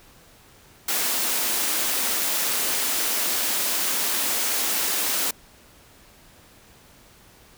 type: high-pass noise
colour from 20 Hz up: white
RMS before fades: -24 dBFS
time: 0.88-5.31 s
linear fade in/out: 5 ms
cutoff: 200 Hz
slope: 48 dB/octave
effects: pink hiss -52 dBFS RMS until 7.57 s